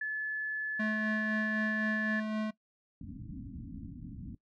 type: tone with pitch glide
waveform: sine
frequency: 1725 to 1735 Hz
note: A6 to A6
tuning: -35 to -25 cents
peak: -31 dBFS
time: 0.01-2.2 s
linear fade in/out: 5 ms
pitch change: +10 cents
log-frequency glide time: 0.75-1.72 s
type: tone with tremolo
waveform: square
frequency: 215.9 Hz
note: A3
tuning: 33 cents flat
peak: -31 dBFS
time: 0.79-2.51 s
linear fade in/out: 10 ms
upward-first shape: sine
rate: 3.9 Hz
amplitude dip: 30%
type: low-pass noise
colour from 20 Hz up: white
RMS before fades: -44 dBFS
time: 3.01-4.35 s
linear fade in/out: 2 ms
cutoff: 290 Hz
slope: 96 dB/octave
effects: noise-tail reverb RT60 0.1 s tail -19 dB re dry + low-pass 3000 Hz 12 dB/octave

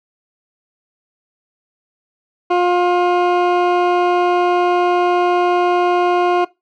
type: tone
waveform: 20% pulse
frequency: 354.8 Hz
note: F4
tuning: 27 cents sharp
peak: -7 dBFS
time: 2.5-6.45 s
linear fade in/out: 10 ms
effects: noise-tail reverb RT60 0.2 s tail -20 dB re dry + low-pass 2000 Hz 12 dB/octave

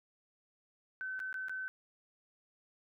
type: tone with dropouts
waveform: sine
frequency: 1525 Hz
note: G6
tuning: 48 cents flat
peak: -37 dBFS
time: 1.01-1.68 s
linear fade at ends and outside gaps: 0 ms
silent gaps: 1.193-1.201 / 1.328-1.342 / 1.484-1.495 s
effects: none

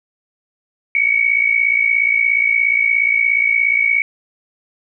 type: tone pair together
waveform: sine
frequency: 2217 / 2274 Hz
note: C#7 / C#7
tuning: 0 / +44 cents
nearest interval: unison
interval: 44 cents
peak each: -15 dBFS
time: 0.95-4.02 s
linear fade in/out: 2 ms
effects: none

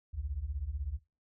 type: beating tone pair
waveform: sine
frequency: 60.1 / 76.1 Hz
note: B1 / D#2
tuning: -46 / -38 cents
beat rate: 16 Hz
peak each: -38 / -36 dBFS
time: 0.13-0.99 s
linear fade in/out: 20 ms
effects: noise-tail reverb RT60 0.3 s tail -21 dB re dry

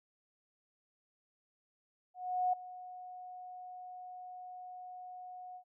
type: tone with ADSR envelope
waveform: sine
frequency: 730 Hz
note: F#5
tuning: 24 cents flat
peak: -27 dBFS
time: 2.14-5.64 s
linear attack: 390 ms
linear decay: 7 ms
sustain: -18 dB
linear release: 82 ms
effects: none

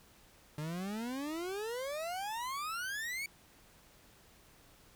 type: exponential sweep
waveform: 40% pulse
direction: up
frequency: 146.83 to 2292 Hz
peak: -36 dBFS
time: 0.58-3.26 s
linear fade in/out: 2 ms
effects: pink hiss -62 dBFS RMS until 4.95 s

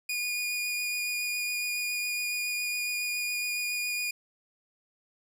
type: tone with vibrato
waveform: sawtooth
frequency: 2446 Hz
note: D#7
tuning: 30 cents flat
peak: -26 dBFS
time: 0.09-4.11 s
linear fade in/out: 5 ms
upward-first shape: sine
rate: 7.2 Hz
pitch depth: 11 cents each way
effects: none

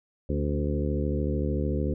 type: harmonic tone with a mistuned harmonic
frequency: 73.42 Hz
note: D2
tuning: in tune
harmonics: 1 / 2 / 3 / 4 / 5 / 6 / 7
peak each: -28 / -31 / -33 / -34 / -35 / -36 / -36 dBFS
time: 0.29-1.94 s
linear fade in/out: 5 ms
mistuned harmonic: 4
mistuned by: -31 cents
effects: none

